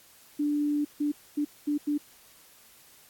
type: tone bursts at uneven times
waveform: sine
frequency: 293.7 Hz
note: D4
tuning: in tune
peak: -24 dBFS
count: 5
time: 0.39-0.85 / 1-1.12 / 1.37-1.45 / 1.67-1.78 / 1.87-1.98 s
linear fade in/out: 10 ms
effects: white hiss -56 dBFS RMS until 3.09 s + AAC 64 kbps